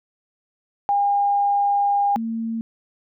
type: tone pair in turn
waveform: sine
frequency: 808 / 226.7 Hz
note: G#5 / A#3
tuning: -48 / -48 cents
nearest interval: octave + minor seventh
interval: 2200 cents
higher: first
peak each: -16 / -23 dBFS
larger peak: first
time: 0.89-2.16 / 2.16-2.61 s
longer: first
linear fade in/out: 0 ms
effects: none